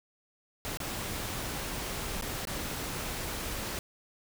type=noise with dropouts; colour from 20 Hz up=pink; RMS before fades=-36 dBFS; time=0.65-3.79 s; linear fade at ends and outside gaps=0 ms; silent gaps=0.772-0.802 / 2.212-2.223 / 2.452-2.472 s; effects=none